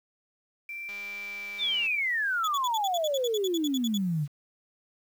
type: tone with pitch glide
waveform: sine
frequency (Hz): 2349 to 2321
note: D7 to D7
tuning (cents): 0 to -21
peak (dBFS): -35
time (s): 0.69-1.99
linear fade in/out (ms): 2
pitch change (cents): -21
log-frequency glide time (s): 0.92-1.83
type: click train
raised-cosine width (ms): 0.2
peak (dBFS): -31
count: 199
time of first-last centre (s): 0.89-1.865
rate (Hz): 203
type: exponential sweep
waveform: sine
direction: down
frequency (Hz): 3715 to 139.2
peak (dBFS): -25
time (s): 1.58-4.28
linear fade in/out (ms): 50
type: tone bursts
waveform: 35% pulse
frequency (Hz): 3416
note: G#7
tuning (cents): +48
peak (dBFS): -29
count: 16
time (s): 2.44-3.976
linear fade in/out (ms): 2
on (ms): 36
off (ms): 64
effects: 9-bit